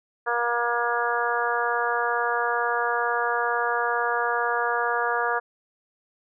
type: harmonic tone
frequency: 237.8 Hz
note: A#3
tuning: 35 cents sharp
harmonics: 2 / 3 / 4 / 5 / 6 / 7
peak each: -29 / -29 / -29 / -29 / -29 / -29 dBFS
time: 0.26-5.4 s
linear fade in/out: 20 ms
effects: none